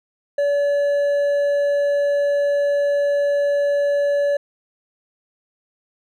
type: tone with hard clipping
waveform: triangle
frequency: 572 Hz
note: D5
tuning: 46 cents flat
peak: -17 dBFS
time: 0.38-4.37 s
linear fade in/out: 5 ms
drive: 7 dB
effects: none